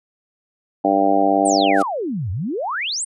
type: harmonic tone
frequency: 98.5 Hz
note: G2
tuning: 9 cents sharp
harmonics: 2 / 3 / 4 / 5 / 6 / 7 / 8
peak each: -28 / -19 / -26 / -25 / -22 / -19 / -19 dBFS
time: 0.84-1.83 s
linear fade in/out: 10 ms
type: exponential two-way sweep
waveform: sine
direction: down then up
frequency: 9397 to 85 to 9397 Hz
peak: -21 dBFS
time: 1.45-3.05 s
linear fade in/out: 10 ms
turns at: 2.31 s
type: noise with exponential growth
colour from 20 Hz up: white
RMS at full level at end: -31 dBFS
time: 1.7-1.82 s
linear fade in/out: 0 ms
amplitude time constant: 26 ms
effects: resampled to 24000 Hz